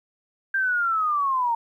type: linear sweep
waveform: sine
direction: down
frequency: 1593 to 910 Hz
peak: -20 dBFS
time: 0.54-1.55 s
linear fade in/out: 5 ms
effects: 10-bit